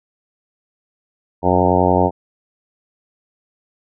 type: harmonic tone with a mistuned harmonic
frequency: 90.7 Hz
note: F#2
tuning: 34 cents flat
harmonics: 1 / 2 / 3 / 4 / 5 / 6 / 7 / 8 / 9 / 10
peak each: -21 / -21 / -21 / -21 / -21 / -21 / -21 / -21 / -21 / -21 dBFS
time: 1.42-2.11 s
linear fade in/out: 50 ms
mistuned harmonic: 1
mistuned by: -46 cents
effects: none